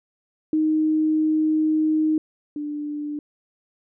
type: tone pair in turn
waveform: sine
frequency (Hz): 311.3 / 295.6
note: D#4 / D4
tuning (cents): +1 / +11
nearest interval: minor second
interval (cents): 90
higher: first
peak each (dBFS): -17 / -26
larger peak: first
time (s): 0.53-2.18 / 2.56-3.19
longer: first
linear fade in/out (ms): 2
effects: none